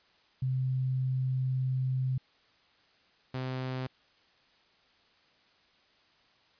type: tone pair in turn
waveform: sine / sawtooth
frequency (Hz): 129.9 / 129.36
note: C3 / C3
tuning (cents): -12 / -19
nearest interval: unison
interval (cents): 7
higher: first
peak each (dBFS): -27 / -29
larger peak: first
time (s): 0.42-2.18 / 3.34-3.87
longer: first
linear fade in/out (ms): 5
effects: white hiss -65 dBFS RMS until 6.59 s + resampled to 11025 Hz